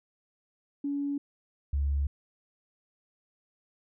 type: tone pair in turn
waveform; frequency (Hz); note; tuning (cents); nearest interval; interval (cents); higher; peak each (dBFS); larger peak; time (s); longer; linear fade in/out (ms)
sine; 283.8 / 70.6; C#4 / C#2; +41 / +32; 2 octaves; 2409; first; -28 / -24; second; 0.84-1.18 / 1.73-2.07; neither; 5
effects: tanh soft clip ceiling -20 dBFS